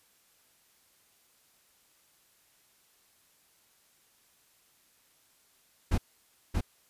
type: noise with echo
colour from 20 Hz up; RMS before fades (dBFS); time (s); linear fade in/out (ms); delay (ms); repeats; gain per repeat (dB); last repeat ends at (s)
brown; -25; 5.91-5.98; 10; 630; 1; -3; 6.61
effects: white hiss -66 dBFS RMS until 6.89 s + resampled to 32000 Hz